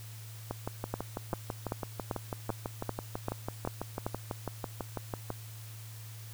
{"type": "two click trains", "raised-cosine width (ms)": 1, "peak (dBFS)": [-18, -20], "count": [9, 30], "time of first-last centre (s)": [[0.94, 4.065], [0.51, 5.303]], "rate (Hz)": [2.56, 6.05], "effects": ["added 110 Hz sine -44 dBFS peak until 6.33 s", "white hiss -52 dBFS RMS until 6.33 s"]}